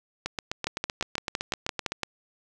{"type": "two click trains", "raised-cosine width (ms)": 0.2, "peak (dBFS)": [-12, -10], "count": [14, 9], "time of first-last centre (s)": [[0.26, 1.92], [0.67, 2.033]], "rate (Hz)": [7.83, 5.87], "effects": []}